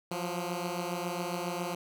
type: beating tone pair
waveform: 10% pulse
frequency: 173.6 / 180.9 Hz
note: F3 / F#3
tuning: -10 / -39 cents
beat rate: 7.3 Hz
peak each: -26 / -29 dBFS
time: 0.11-1.75 s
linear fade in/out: 5 ms
effects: none